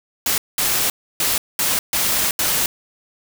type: noise bursts at uneven times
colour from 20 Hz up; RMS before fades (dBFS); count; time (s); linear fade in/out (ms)
white; -19; 6; 0.26-0.38 / 0.58-0.9 / 1.2-1.38 / 1.59-1.79 / 1.93-2.31 / 2.39-2.66; 2
effects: none